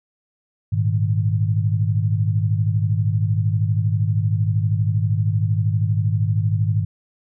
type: chord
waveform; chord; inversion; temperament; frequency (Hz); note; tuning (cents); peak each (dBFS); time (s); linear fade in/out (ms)
sine; Ab suspended second; none; equal; 103.83 / 116.54 / 155.56; Ab2 / Bb2 / Eb3; 0 / 0 / 0; -18 / -23 / -24; 0.72-6.85; 10
effects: none